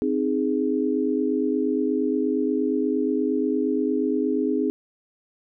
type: chord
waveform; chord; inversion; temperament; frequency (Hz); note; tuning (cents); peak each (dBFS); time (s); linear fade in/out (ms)
sine; Ab major; first; equal with one note detuned; 261.6 / 310.1 / 415.3; C4 / Eb4 / Ab4; 0 / -6 / 0; -24 / -25 / -25; 0.02-4.7; 0
effects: none